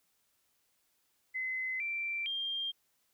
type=tone with pitch steps; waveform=sine; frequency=2042 / 2349 / 3197 Hz; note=C7 / D7 / G7; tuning=-43 / 0 / +33 cents; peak=-33 dBFS; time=1.34-2.72 s; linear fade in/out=20 ms; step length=460 ms; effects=white hiss -75 dBFS RMS until 3.13 s